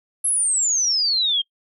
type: exponential sweep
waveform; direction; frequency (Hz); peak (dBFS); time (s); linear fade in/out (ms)
sine; down; 11175 to 3168; -17; 0.24-1.42; 10
effects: noise-tail reverb RT60 0.1 s tail -25 dB re dry